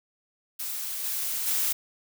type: noise with level steps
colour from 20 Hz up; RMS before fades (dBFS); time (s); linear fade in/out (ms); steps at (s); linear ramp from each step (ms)
blue; -33 / -30 / -26; 0.59-1.73; 10; 1.03 / 1.46; 20
effects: none